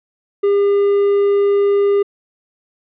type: tone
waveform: triangle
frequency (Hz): 402.8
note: G4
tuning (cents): +47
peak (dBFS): -9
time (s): 0.43-2.03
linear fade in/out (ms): 10
effects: resampled to 8000 Hz